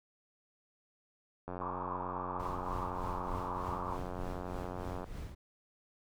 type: click train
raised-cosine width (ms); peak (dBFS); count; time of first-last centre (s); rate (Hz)
1; -27; 323; 1.48-5.042; 90.4
type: band-pass noise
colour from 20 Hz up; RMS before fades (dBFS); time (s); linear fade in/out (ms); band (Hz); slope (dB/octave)
white; -41; 1.61-3.97; 10; 830 to 1200; 96
type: noise with tremolo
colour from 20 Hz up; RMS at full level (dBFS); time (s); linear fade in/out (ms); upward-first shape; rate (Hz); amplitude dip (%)
brown; -40; 2.39-5.35; 10; triangle; 3.3; 70
effects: none